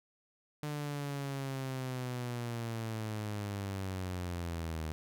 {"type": "linear sweep", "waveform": "sawtooth", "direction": "down", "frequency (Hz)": [149.7, 77.7], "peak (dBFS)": -32, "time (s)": [0.63, 4.92], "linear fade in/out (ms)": 0, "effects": []}